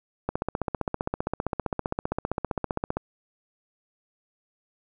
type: click train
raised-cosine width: 1 ms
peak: -12 dBFS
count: 42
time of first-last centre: 0.29-2.97 s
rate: 15.3 Hz
effects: none